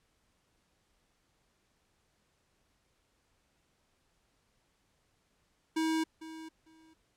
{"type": "tone with echo", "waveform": "square", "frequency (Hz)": 320, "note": "D#4", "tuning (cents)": 49, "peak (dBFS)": -29, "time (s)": [5.76, 6.04], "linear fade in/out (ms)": 10, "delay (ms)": 450, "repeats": 2, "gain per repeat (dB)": -15, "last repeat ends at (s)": 6.94, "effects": ["pink hiss -74 dBFS RMS until 7.16 s", "low-pass 10000 Hz 12 dB/octave"]}